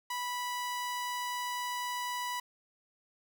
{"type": "tone", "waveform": "sawtooth", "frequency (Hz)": 984, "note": "B5", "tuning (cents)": -7, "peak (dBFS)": -30, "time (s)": [0.1, 2.4], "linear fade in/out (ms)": 5, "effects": []}